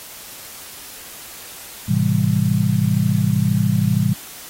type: chord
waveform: sine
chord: A minor seventh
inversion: none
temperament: just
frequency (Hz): 110 / 132 / 165 / 198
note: A2 / C3 / E3 / G3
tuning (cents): 0 / +16 / +2 / +18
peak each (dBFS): -20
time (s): 1.88-4.14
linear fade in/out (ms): 10
effects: white hiss -37 dBFS RMS until 4.49 s + AAC 48 kbps